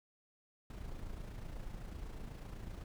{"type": "noise with amplitude modulation", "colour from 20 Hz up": "brown", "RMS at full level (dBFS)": -43, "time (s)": [0.7, 2.84], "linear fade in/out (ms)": 2, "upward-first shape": "sine", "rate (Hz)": 28, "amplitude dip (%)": 50, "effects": []}